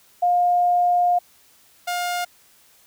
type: tone pair in turn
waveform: sine / sawtooth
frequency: 709 / 709 Hz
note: F5 / F5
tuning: +26 / +26 cents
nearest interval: unison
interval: 0 cents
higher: neither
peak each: -15 / -19 dBFS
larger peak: first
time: 0.22-1.19 / 1.87-2.25 s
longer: first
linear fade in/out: 10 ms
effects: white hiss -55 dBFS RMS until 2.86 s